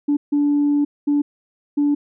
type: tone bursts at uneven times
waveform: sine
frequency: 290 Hz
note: D4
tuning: 22 cents flat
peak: -13 dBFS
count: 4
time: 0.08-0.17 / 0.32-0.85 / 1.07-1.22 / 1.77-1.95 s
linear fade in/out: 10 ms
effects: tanh soft clip ceiling -11 dBFS